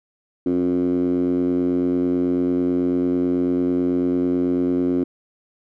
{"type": "tone with band-pass filter", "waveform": "10% pulse", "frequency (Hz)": 89.1, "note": "F2", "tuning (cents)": 35, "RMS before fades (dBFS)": -20, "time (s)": [0.46, 5.04], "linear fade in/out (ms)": 5, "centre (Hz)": 300, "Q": 6.8, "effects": []}